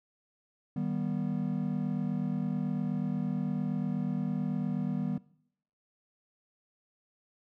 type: chord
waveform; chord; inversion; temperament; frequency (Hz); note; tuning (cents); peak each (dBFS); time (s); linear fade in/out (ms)
triangle; Eb augmented; none; just; 155.56 / 194.45 / 243.1; Eb3 / G3 / B3; 0 / -14 / -27; -32; 0.76-5.18; 5
effects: noise-tail reverb RT60 0.7 s tail -21 dB re dry